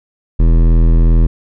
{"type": "tone with hard clipping", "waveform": "sine", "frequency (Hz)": 41.26, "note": "E1", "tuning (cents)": 2, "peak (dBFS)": -8, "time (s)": [0.39, 1.27], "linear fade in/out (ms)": 10, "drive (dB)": 15, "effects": []}